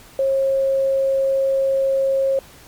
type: tone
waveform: sine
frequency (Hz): 540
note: C#5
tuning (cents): -45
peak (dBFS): -15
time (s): 0.19-2.39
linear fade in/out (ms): 2
effects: pink hiss -45 dBFS RMS until 2.67 s + MP3 96 kbps